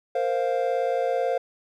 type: chord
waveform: triangle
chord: Bb suspended second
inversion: none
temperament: just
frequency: 466.2 / 524.4 / 699.2 Hz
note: Bb4 / C5 / F5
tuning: 0 / +4 / +2 cents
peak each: -26 / -23 / -25 dBFS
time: 0.15-1.38 s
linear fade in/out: 5 ms
effects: none